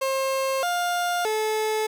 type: tone with pitch steps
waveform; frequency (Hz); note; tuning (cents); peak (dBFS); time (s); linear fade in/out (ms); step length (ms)
30% pulse; 534 / 705 / 433.3; C5 / F5 / A4; +35 / +16 / -27; -20; 0.01-1.87; 10; 620
effects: none